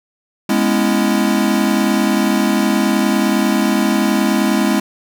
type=chord; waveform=square; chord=C# minor seventh; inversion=second; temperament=equal; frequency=207.7 / 246.9 / 277.2 / 329.6 Hz; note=G#3 / B3 / C#4 / E4; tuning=0 / 0 / 0 / 0 cents; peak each=-17 / -20 / -21 / -20 dBFS; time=0.49-4.8 s; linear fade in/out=5 ms; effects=none